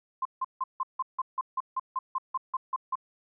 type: tone bursts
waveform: sine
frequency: 1046.5 Hz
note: C6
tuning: in tune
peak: -26 dBFS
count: 15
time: 0.22-2.955 s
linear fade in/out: 5 ms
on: 33 ms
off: 160 ms
effects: none